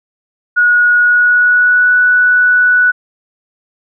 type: tone with pitch glide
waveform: sine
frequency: 1453 to 1479.3 Hz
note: F#6 to F#6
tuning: -32 to -1 cents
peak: -6 dBFS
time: 0.56-2.92 s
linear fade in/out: 20 ms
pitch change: +31 cents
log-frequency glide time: 0.99-1.95 s
effects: none